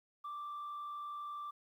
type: tone with frequency modulation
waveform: sine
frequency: 1174.7 Hz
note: D6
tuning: in tune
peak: -39 dBFS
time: 0.24-1.51 s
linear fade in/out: 10 ms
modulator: 52.1 Hz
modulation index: 0.29
effects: tanh soft clip ceiling -39 dBFS + 12-bit